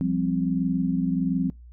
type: chord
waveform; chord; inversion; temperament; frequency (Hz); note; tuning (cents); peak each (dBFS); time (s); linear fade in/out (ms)
sine; F suspended second; none; equal; 174.61 / 196 / 261.6; F3 / G3 / C4; 0 / 0 / 0; -25 / -28 / -25; 0.01-1.5; 0
effects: noise-tail reverb RT60 0.2 s tail -24 dB re dry + added 60 Hz sine -43 dBFS peak until 1.72 s